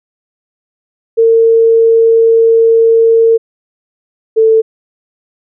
sine tone pair in turn, 454.8 / 444.4 Hz, A#4 / A4, -43 / +17 cents, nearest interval unison, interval 40 cents, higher first, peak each -4 dBFS, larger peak neither, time 1.17-3.38 / 4.36-4.62 s, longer first, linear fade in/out 20 ms, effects none

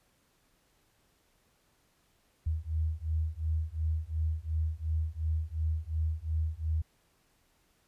sine beating tone pair, 77.9 / 80.7 Hz, D#2 / E2, +3 / -36 cents, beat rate 2.8 Hz, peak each -32 / -32 dBFS, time 2.46-6.82 s, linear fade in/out 10 ms, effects pink hiss -70 dBFS RMS until 7.87 s + resampled to 32000 Hz

